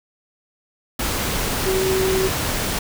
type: tone in noise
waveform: sine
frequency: 378.9 Hz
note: F#4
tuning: 41 cents sharp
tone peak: -18 dBFS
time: 1.66-2.28 s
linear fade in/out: 5 ms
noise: pink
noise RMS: -23 dBFS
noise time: 0.99-2.79 s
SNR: +2 dB
effects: none